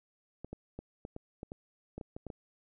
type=clicks; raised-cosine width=2 ms; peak=-28 dBFS; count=12; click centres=0.446 / 0.53 / 0.79 / 1.051 / 1.164 / 1.431 / 1.519 / 1.98 / 2.012 / 2.165 / 2.267 / 2.302 s; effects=none